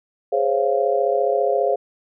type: chord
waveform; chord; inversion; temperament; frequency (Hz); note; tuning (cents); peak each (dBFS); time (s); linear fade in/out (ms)
sine; Db major seventh; second; just; 415.8 / 519.7 / 554.4 / 693; Ab4 / C5 / Db5 / F5; +2 / -12 / 0 / -14; -22; 0.32-1.76; 10
effects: none